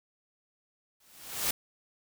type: noise with exponential growth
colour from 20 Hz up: white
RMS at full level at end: -26 dBFS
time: 1-1.51 s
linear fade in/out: 5 ms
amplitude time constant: 110 ms
effects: none